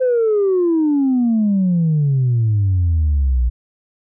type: exponential sweep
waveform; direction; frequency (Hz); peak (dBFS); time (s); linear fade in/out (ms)
sine; down; 522 to 57.8; -11; 0-3.5; 20
effects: tanh soft clip ceiling -10 dBFS